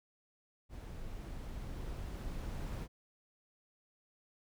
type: noise with level ramp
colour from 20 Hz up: brown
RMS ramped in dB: -46 to -39 dBFS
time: 0.69-2.88 s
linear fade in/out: 50 ms
effects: none